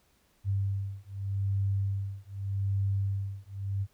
sine beating tone pair, 98.1 / 98.93 Hz, G2 / G2, +2 / +16 cents, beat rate 0.83 Hz, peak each -31 dBFS, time 0.44-3.87 s, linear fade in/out 50 ms, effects pink hiss -68 dBFS RMS until 3.93 s

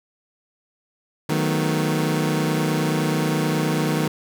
25% pulse chord, B dominant seventh, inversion first, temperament equal, 155.56 / 185 / 220 / 246.9 Hz, D#3 / F#3 / A3 / B3, 0 / 0 / 0 / 0 cents, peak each -18 / -24 / -24 / -24 dBFS, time 1.29-4.08 s, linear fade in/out 5 ms, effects none

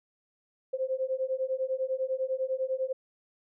sine beating tone pair, 518 / 528 Hz, C5 / C5, -17 / +16 cents, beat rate 10 Hz, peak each -31 / -31 dBFS, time 0.73-2.93 s, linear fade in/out 10 ms, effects none

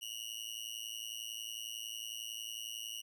sawtooth tone with amplitude modulation, 2887 Hz, F#7, 43 cents flat, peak -34 dBFS, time 0.01-3.02 s, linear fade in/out 20 ms, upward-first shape sine, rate 111 Hz, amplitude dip 100%, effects none

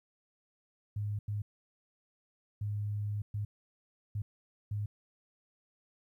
sine tone bursts at uneven times, 103.83 Hz, G#2, in tune, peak -32 dBFS, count 6, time 0.96-1.19 / 1.28-1.42 / 2.61-3.22 / 3.34-3.45 / 4.15-4.22 / 4.71-4.86 s, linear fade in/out 5 ms, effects 12-bit

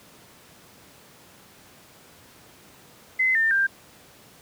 sine tone with pitch steps, 2046 / 1801.8 / 1586.8 Hz, C7 / A6 / G6, -39 / +41 / +21 cents, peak -18 dBFS, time 3.19-3.67 s, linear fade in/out 10 ms, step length 160 ms, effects pink hiss -51 dBFS RMS until 4.41 s + high-pass 100 Hz 12 dB/octave

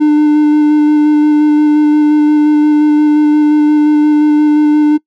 triangle tone with vibrato, 300 Hz, D4, 37 cents sharp, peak -3 dBFS, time 0-4.98 s, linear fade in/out 20 ms, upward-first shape square, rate 5.7 Hz, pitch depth 9 cents each way, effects noise-tail reverb RT60 0.1 s tail -23 dB re dry

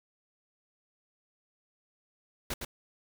pink noise with echo, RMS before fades -34 dBFS, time 2.5-2.54 s, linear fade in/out 5 ms, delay 110 ms, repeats 1, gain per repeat -4 dB, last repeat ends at 2.65 s, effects none

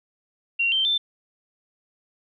sine tone with pitch steps, 2753 / 3126 / 3550 Hz, F7 / G7 / A7, -25 / -6 / +15 cents, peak -19 dBFS, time 0.59-0.98 s, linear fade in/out 10 ms, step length 130 ms, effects none

